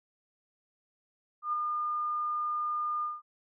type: tone with ADSR envelope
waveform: sine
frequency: 1212 Hz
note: D#6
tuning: 46 cents flat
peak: -26 dBFS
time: 1.42-3.22 s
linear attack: 110 ms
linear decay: 8 ms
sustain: -3 dB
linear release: 190 ms
effects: none